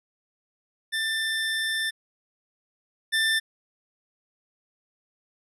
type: tone pair in turn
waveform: 25% pulse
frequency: 1781 / 1781 Hz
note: A6 / A6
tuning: +21 / +21 cents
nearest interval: unison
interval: 0 cents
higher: neither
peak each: -21 / -17 dBFS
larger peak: second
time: 0.92-1.91 / 3.12-3.4 s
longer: first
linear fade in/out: 20 ms
effects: low-pass 11000 Hz 12 dB/octave